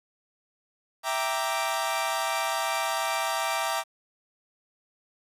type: chord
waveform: sawtooth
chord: E half-diminished seventh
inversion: none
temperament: equal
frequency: 659.3 / 784 / 932.3 / 1174.7 Hz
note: E5 / G5 / Bb5 / D6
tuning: 0 / 0 / 0 / 0 cents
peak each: -28 dBFS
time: 1.03-3.84 s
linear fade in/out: 50 ms
effects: resampled to 32000 Hz + 9-bit